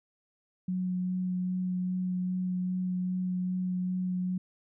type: tone with vibrato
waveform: sine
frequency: 182.8 Hz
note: F#3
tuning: 21 cents flat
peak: -28 dBFS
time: 0.68-4.38 s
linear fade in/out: 5 ms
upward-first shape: sine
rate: 2.5 Hz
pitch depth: 10 cents each way
effects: none